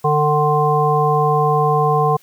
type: harmonic tone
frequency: 150 Hz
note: D3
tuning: 37 cents sharp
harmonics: 1 / 3 / 5 / 7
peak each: -18 / -18 / -18 / -18 dBFS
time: 0.04-2.17 s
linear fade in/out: 10 ms
effects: white hiss -52 dBFS RMS until 2.22 s